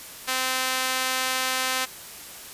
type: tone with high-pass filter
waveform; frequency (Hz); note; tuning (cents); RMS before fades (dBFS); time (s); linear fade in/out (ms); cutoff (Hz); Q
sawtooth; 258.7; C4; -19; -26; 0.27-1.86; 20; 1200; 0.58
effects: white hiss -41 dBFS RMS until 2.53 s + resampled to 32000 Hz